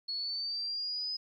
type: linear sweep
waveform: sine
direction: up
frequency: 4348 to 5050 Hz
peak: -33 dBFS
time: 0.08-1.17 s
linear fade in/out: 10 ms
effects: 12-bit